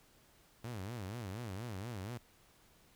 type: tone with vibrato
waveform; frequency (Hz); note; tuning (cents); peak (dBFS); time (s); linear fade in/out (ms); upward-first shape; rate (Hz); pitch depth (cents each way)
sawtooth; 106.8; G#2; +49; -37; 0.64-2.18; 5; sine; 4.2; 250
effects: pink hiss -66 dBFS RMS until 2.95 s